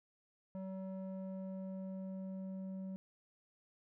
square tone with low-pass filter sweep, 190 Hz, F#3, 46 cents sharp, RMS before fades -44 dBFS, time 0.55-2.96 s, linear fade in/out 0 ms, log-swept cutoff 690 to 390 Hz, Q 1.5, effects none

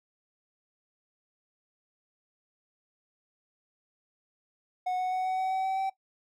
triangle tone with pitch steps, 734 / 739.1 / 744.2 / 749.4 / 754.6 / 759.9 / 765.2 / 770.5 Hz, F#5 / F#5 / F#5 / F#5 / F#5 / F#5 / G5 / G5, -14 / -2 / +10 / +22 / +34 / +46 / -42 / -30 cents, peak -25 dBFS, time 4.86-5.9 s, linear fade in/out 10 ms, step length 130 ms, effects noise-tail reverb RT60 0.1 s tail -17 dB re dry

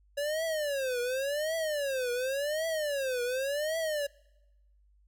square tone with vibrato, 563 Hz, C#5, 27 cents sharp, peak -30 dBFS, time 0.17-4.07 s, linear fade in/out 10 ms, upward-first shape triangle, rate 0.9 Hz, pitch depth 280 cents each way, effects noise-tail reverb RT60 1.0 s tail -25 dB re dry + added 50 Hz sine -61 dBFS peak until 5.07 s

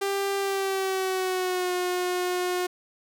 sawtooth tone with pitch glide, 395.5 to 360.6 Hz, G4 to F#4, +15 to -45 cents, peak -21 dBFS, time 0.01-2.67 s, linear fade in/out 10 ms, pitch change -160 cents, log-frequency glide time 0.38-1.72 s, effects none

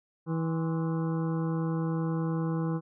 harmonic tone with a mistuned harmonic, 162.7 Hz, E3, 22 cents flat, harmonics 1 / 2 / 3 / 5 / 6 / 7 / 8 / 9, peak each -28 / -34 / -38 / -45 / -44 / -48 / -49 / -52 dBFS, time 0.26-2.81 s, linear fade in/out 50 ms, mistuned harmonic 6, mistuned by +110 cents, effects none

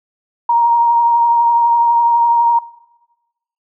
sine tone with vibrato, 939 Hz, A#5, 12 cents sharp, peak -9 dBFS, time 0.49-2.59 s, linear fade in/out 5 ms, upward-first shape triangle, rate 12 Hz, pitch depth 19 cents each way, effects noise-tail reverb RT60 1.0 s tail -18 dB re dry

